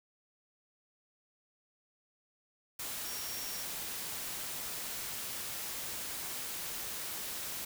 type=tone in noise; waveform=sine; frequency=5588 Hz; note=F8; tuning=in tune; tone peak=-45 dBFS; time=3.05-3.63 s; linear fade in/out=5 ms; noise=white; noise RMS=-40 dBFS; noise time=2.79-7.65 s; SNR=-8 dB; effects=none